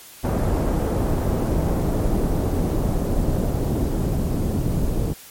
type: noise with low-pass filter sweep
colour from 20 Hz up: pink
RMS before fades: -21 dBFS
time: 0.23-5.14 s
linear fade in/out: 20 ms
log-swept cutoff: 690 to 360 Hz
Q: 0.71
effects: white hiss -43 dBFS RMS until 5.3 s + MP3 64 kbps